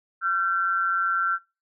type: tone pair together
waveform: sine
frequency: 1362 / 1545 Hz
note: F6 / G6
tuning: -44 / -26 cents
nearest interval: major second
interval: 218 cents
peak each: -22 / -26 dBFS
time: 0.21-1.39 s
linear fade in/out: 50 ms
effects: noise-tail reverb RT60 0.3 s tail -25 dB re dry